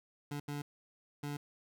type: tone bursts at uneven times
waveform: 25% pulse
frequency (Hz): 145.1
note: D3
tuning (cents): -21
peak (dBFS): -34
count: 3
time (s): 0.31-0.4 / 0.48-0.62 / 1.23-1.37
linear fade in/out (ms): 5
effects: none